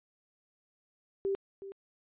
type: tone with echo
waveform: sine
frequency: 392 Hz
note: G4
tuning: in tune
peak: -28 dBFS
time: 1.25-1.35 s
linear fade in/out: 0 ms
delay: 370 ms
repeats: 1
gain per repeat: -13 dB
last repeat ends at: 1.72 s
effects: resampled to 8000 Hz